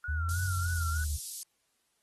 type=tone with vibrato; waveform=sine; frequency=1419 Hz; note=F6; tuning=27 cents sharp; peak=-36 dBFS; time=0.04-1.04 s; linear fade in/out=2 ms; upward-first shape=sine; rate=3.3 Hz; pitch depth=80 cents each way
type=exponential two-way sweep; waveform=sine; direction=up then down; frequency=73.42 to 94 to 73.42 Hz; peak=-29 dBFS; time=0.08-1.17 s; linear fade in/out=10 ms; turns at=0.45 s
type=high-pass noise; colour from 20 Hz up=white; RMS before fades=-39 dBFS; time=0.29-1.43 s; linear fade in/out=0 ms; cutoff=4600 Hz; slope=24 dB/octave
effects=white hiss -75 dBFS RMS until 2.02 s + AAC 32 kbps